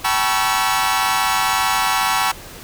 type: tone cluster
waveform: sawtooth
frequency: 769 / 865 / 967 / 1110 / 1333 Hz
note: G5 / A5 / B5 / C#6 / E6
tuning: -33 / -30 / -37 / +2 / +19 cents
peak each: -19 dBFS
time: 0.04-2.32 s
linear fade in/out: 10 ms
effects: pink hiss -37 dBFS RMS until 2.63 s